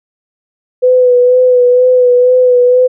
sine tone with vibrato, 498.9 Hz, B4, 17 cents sharp, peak -4 dBFS, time 0.82-2.88 s, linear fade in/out 20 ms, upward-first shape sine, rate 2.1 Hz, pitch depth 27 cents each way, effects none

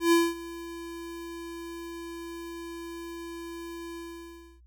square tone with ADSR envelope, 337.7 Hz, E4, 42 cents sharp, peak -18 dBFS, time 0-4.61 s, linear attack 120 ms, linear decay 220 ms, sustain -20 dB, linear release 650 ms, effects added 60 Hz sine -53 dBFS peak until 4.66 s

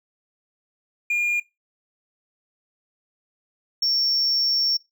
triangle tone pair in turn, 2418 / 5469 Hz, D7 / F8, +50 / -37 cents, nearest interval octave + major second, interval 1413 cents, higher second, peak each -17 dBFS, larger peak neither, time 1.1-1.4 / 3.82-4.77 s, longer second, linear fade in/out 5 ms, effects noise-tail reverb RT60 0.2 s tail -22 dB re dry + tanh soft clip ceiling -14 dBFS

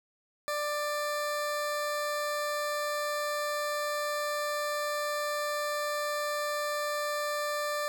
20% pulse tone, 591 Hz, D5, 11 cents sharp, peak -25 dBFS, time 0.48-7.88 s, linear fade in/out 0 ms, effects none

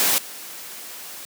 white noise with level steps, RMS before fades -19 / -37 dBFS, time 0-1.25 s, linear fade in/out 0 ms, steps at 0.18 s, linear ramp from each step 2 ms, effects high-pass 200 Hz 12 dB/octave

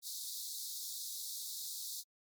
pink high-pass noise, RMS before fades -43 dBFS, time 0.02-2.04 s, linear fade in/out 50 ms, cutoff 3700 Hz, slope 96 dB/octave, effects MP3 96 kbps

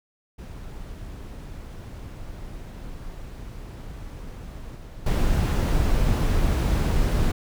brown noise with level steps, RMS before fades -37 / -39 / -21 dBFS, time 0.38-7.32 s, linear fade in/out 10 ms, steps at 4.75 / 5.06 s, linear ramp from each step 5 ms, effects none

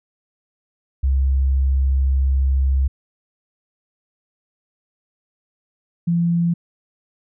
sine tone pair in turn, 67 / 170.54 Hz, C2 / F3, +42 / -41 cents, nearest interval octave + major third, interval 1617 cents, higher second, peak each -14 / -15 dBFS, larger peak first, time 1.03-2.88 / 6.07-6.54 s, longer first, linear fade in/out 10 ms, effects none

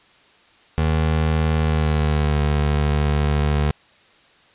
25% pulse tone with pitch glide, 78.8 to 73.95 Hz, D#2 to D2, +23 to +13 cents, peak -13 dBFS, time 0.78-3.71 s, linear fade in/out 0 ms, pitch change -110 cents, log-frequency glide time 1.58-2.39 s, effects white hiss -53 dBFS RMS until 4.54 s + resampled to 8000 Hz

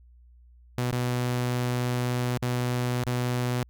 sawtooth tone with dropouts, 123.47 Hz, B2, in tune, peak -21 dBFS, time 0.78-3.63 s, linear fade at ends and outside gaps 0 ms, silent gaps 0.912-0.926 / 2.375-2.425 / 3.036-3.068 s, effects added 60 Hz sine -51 dBFS peak until 3.69 s

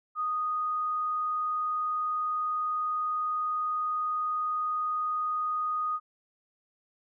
sine tone, 1240 Hz, D#6, 6 cents flat, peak -27 dBFS, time 0.15-6 s, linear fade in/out 50 ms, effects none

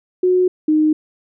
sine tone pair in turn, 365.4 / 308.2 Hz, F#4 / D#4, -22 / -16 cents, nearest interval minor third, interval 294 cents, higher first, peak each -11 dBFS, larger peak neither, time 0.23-0.48 / 0.68-0.93 s, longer neither, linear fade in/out 5 ms, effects none

